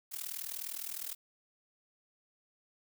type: noise with amplitude modulation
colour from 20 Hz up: blue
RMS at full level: -37 dBFS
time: 0.11-1.15 s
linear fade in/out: 20 ms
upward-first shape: sine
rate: 39.8 Hz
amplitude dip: 90%
effects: none